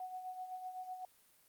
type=tone with tremolo; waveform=sine; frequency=740 Hz; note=F#5; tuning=in tune; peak=-40 dBFS; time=0-1.05 s; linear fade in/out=2 ms; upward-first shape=sine; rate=7.9 Hz; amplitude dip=55%; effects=white hiss -68 dBFS RMS until 1.48 s + Opus 32 kbps